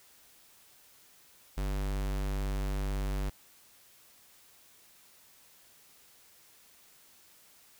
square tone, 49 Hz, G1, in tune, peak -31 dBFS, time 1.57-3.3 s, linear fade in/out 10 ms, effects white hiss -60 dBFS RMS until 7.79 s

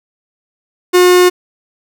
45% pulse tone, 360 Hz, F#4, 47 cents flat, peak -5 dBFS, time 0.93-1.3 s, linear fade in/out 20 ms, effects none

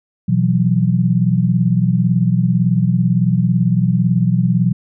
sine chord, B suspended fourth, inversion none, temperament equal with one note detuned, 123.47 / 167.02 / 185 Hz, B2 / E3 / F#3, 0 / +23 / 0 cents, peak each -16 dBFS, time 0.28-4.73 s, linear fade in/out 10 ms, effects none

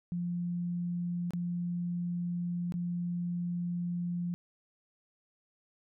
sine tone with dropouts, 174.61 Hz, F3, in tune, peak -31 dBFS, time 0.12-4.34 s, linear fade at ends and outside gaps 0 ms, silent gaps 1.307-1.335 / 2.722-2.74 s, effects none

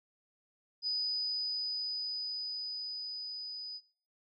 sine tone with level ramp, 4978 Hz, D#8, in tune, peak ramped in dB -30 to -40 dBFS, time 0.82-3.81 s, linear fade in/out 50 ms, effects noise-tail reverb RT60 0.6 s tail -24 dB re dry

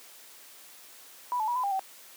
sine tone with pitch steps, 984 / 868 / 966 / 1008 / 800 / 768 Hz, B5 / A5 / B5 / B5 / G5 / G5, -7 / -24 / -39 / +35 / +35 / -36 cents, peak -26 dBFS, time 1.32-1.794 s, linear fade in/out 0 ms, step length 79 ms, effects white hiss -51 dBFS RMS until 2.16 s + high-pass 300 Hz 12 dB/octave

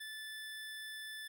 25% pulse tone, 1748 Hz, A6, 12 cents flat, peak -40 dBFS, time 0-1.28 s, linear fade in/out 10 ms, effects none

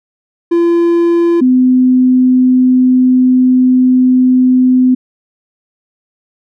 triangle / sine tone pair in turn, 341 / 254.4 Hz, F4 / C4, -41 / -48 cents, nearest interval perfect fourth, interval 507 cents, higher first, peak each -5 dBFS, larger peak neither, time 0.51-1.41 / 1.41-4.95 s, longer second, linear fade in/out 10 ms, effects none

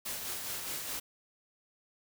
white noise with tremolo, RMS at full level -37 dBFS, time 0.05-1 s, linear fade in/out 10 ms, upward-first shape sine, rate 4.8 Hz, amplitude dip 35%, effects none

